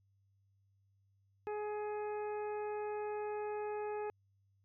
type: harmonic tone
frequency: 420 Hz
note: G#4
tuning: 19 cents sharp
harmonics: 1 / 2 / 3 / 4 / 5 / 6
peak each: -38 / -43 / -53 / -55 / -61 / -57 dBFS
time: 1.47-4.1 s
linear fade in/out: 0 ms
effects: added 98 Hz sine -70 dBFS peak until 4.64 s

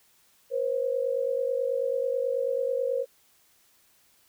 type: tone pair together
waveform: sine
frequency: 484.8 / 534 Hz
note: B4 / C5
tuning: -32 / +35 cents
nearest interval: major second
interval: 167 cents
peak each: -28 / -27 dBFS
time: 0.5-3.06 s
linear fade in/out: 50 ms
effects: white hiss -63 dBFS RMS until 4.28 s

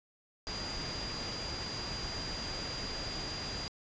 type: tone in noise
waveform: sine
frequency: 4812 Hz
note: D8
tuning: 41 cents sharp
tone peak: -40 dBFS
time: 0.47-3.68 s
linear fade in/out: 0 ms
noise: pink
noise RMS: -40 dBFS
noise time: 0.47-3.68 s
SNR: -3 dB
effects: resampled to 16000 Hz

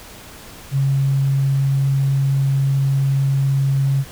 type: tone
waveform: sine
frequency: 136.8 Hz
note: C#3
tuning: 23 cents flat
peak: -14 dBFS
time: 0.71-4.05 s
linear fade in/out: 50 ms
effects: pink hiss -39 dBFS RMS until 4.11 s

